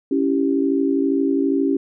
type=chord; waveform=sine; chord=C# diminished; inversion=none; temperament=equal; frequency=277.2 / 329.6 / 392 Hz; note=C#4 / E4 / G4; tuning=0 / 0 / 0 cents; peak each=-18 / -23 / -22 dBFS; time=0.11-1.77 s; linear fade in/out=5 ms; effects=none